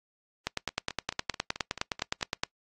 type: two click trains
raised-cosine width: 0.2 ms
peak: -11 / -21 dBFS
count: 20 / 8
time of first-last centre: 0.47-2.435 / 0.69-2.212 s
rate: 9.67 / 4.6 Hz
effects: noise-tail reverb RT60 0.1 s tail -24 dB re dry + AAC 32 kbps